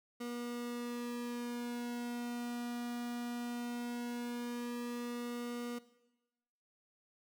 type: tone with flanger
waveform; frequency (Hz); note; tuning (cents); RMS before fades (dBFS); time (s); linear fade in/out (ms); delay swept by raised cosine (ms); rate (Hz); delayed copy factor
sawtooth; 240.4; B3; -46; -41; 0.2-5.79; 10; 1.2 to 1.88; 0.18; -0.85
effects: noise-tail reverb RT60 1.0 s tail -17 dB re dry